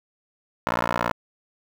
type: tone with band-pass filter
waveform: 15% pulse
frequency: 59 Hz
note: A#1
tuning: 22 cents sharp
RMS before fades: -25 dBFS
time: 0.67-1.12 s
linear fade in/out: 0 ms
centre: 1100 Hz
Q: 1.5
effects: 7-bit